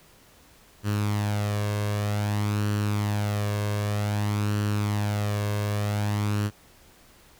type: tone with flanger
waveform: sawtooth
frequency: 103.83 Hz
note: G#2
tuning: in tune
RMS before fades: -26 dBFS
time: 0.83-6.51 s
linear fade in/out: 50 ms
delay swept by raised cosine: 0.68 to 1.88 ms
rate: 0.53 Hz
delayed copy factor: +0.5
effects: pink hiss -55 dBFS RMS until 7.39 s